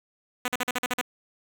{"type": "tone bursts", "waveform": "5% pulse", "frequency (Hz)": 248.9, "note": "B3", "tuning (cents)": 14, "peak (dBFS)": -13, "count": 8, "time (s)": [0.45, 1.013], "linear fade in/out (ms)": 2, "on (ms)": 31, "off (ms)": 45, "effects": []}